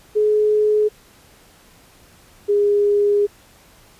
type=tone pair in turn; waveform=sine; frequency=424 / 409.8 Hz; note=G#4 / G#4; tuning=+36 / -23 cents; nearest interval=minor second; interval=59 cents; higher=first; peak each=-13 dBFS; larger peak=neither; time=0.15-0.89 / 2.48-3.27 s; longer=second; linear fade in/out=20 ms; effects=pink hiss -50 dBFS RMS until 3.99 s + resampled to 32000 Hz